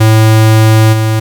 square tone with level steps, 110 Hz, A2, in tune, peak -4 / -9 dBFS, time 0-1.2 s, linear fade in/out 10 ms, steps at 0.92 s, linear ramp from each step 20 ms, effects 7-bit

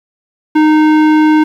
square tone, 308.3 Hz, D#4, 16 cents flat, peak -6 dBFS, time 0.55-1.44 s, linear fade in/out 10 ms, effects low-pass 2000 Hz 12 dB/octave + 7-bit

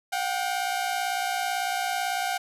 sawtooth tone pair together, 720 / 778 Hz, F#5 / G5, -47 / -13 cents, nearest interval minor second, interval 134 cents, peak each -25 dBFS, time 0.12-2.38 s, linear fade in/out 10 ms, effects resampled to 32000 Hz + 9-bit

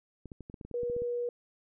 clicks, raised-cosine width 3 ms, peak -31 dBFS, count 12, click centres 0.257 / 0.318 / 0.407 / 0.499 / 0.542 / 0.612 / 0.65 / 0.713 / 0.833 / 0.899 / 0.965 / 1.02 s
sine tone, 482 Hz, B4, 42 cents flat, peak -30 dBFS, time 0.74-1.29 s, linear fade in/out 2 ms
effects none

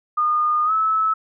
sine tone with pitch glide, 1221 to 1301.1 Hz, D#6 to E6, -33 to -23 cents, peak -16 dBFS, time 0.17-1.14 s, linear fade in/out 10 ms, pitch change +110 cents, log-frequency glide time 0.65-0.72 s, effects none

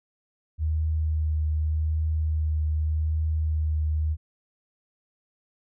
sine tone with vibrato, 77.8 Hz, D#2, in tune, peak -22 dBFS, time 0.58-4.17 s, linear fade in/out 50 ms, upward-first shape triangle, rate 0.84 Hz, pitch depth 19 cents each way, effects none

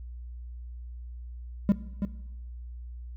triangle tone with echo, 201.1 Hz, G3, 44 cents sharp, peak -15 dBFS, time 1.69-1.72 s, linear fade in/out 0 ms, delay 330 ms, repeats 1, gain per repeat -8 dB, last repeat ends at 2.05 s, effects noise-tail reverb RT60 1.0 s tail -17 dB re dry + added 60 Hz sine -38 dBFS peak until 3.16 s

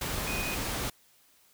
sine tone in noise, 2489 Hz, D#7, in tune, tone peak -35 dBFS, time 0.27-0.55 s, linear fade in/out 5 ms, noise pink, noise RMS -33 dBFS, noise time 0.01-0.9 s, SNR -5 dB, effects white hiss -63 dBFS RMS until 1.53 s

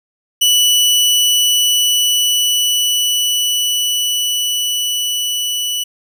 sawtooth tone with level ramp, 2960 Hz, F#7, in tune, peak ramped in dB -6 to -14 dBFS, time 0.41-5.84 s, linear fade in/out 10 ms, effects none

